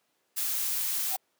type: noise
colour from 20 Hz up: blue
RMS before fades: -30 dBFS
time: 0.36-1.17 s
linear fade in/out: 20 ms
type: tone with exponential growth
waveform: sine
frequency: 762 Hz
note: G5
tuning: 49 cents flat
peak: -28 dBFS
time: 1.06-1.16 s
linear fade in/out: 2 ms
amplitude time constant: 20 ms
effects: pink hiss -73 dBFS RMS until 1.39 s + high-pass 300 Hz 12 dB/octave